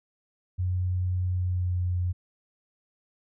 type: tone with pitch glide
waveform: sine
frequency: 91 to 89.49 Hz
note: F#2 to F2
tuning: -28 to +43 cents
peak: -24 dBFS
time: 0.58-2.13 s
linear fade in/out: 20 ms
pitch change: -29 cents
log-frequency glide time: 1.29-1.91 s
effects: none